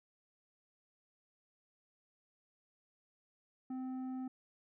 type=tone with tanh clipping; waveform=sine; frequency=258.4 Hz; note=C4; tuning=21 cents flat; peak=-40 dBFS; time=3.7-4.28 s; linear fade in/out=5 ms; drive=8 dB; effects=none